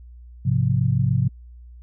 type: chord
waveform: sine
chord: F minor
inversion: first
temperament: equal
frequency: 103.83 / 130.81 / 174.61 Hz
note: Ab2 / C3 / F3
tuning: 0 / 0 / 0 cents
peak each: -22 / -19 / -25 dBFS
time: 0.45-1.29 s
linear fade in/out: 10 ms
effects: added 60 Hz sine -40 dBFS peak until 1.82 s